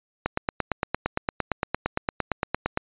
click train, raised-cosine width 0.5 ms, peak -8 dBFS, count 23, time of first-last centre 0.26-2.774 s, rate 8.75 Hz, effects resampled to 8000 Hz

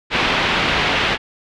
white low-pass noise, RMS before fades -18 dBFS, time 0.1-1.18 s, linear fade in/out 50 ms, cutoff 3300 Hz, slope 24 dB/octave, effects none

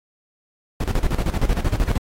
brown noise with tremolo, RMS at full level -18 dBFS, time 0.8-1.98 s, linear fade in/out 5 ms, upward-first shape square, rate 13 Hz, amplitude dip 75%, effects AAC 48 kbps

